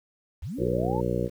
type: linear sweep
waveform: sine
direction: up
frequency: 51.91 to 932.3 Hz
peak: -31 dBFS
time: 0.42-1.01 s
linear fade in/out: 10 ms
type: harmonic tone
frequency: 60.8 Hz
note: B1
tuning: 26 cents flat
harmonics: 1 / 2 / 3 / 4 / 5 / 6 / 7 / 8 / 9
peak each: -35 / -31 / -31 / -37 / -35 / -33 / -34 / -31 / -34 dBFS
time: 0.57-1.3 s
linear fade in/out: 50 ms
effects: 9-bit